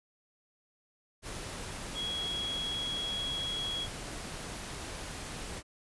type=tone in noise; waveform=sine; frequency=3322 Hz; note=G#7; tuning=in tune; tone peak=-33 dBFS; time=1.94-3.88 s; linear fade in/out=50 ms; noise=pink; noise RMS=-41 dBFS; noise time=1.22-5.63 s; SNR=+5 dB; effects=resampled to 24000 Hz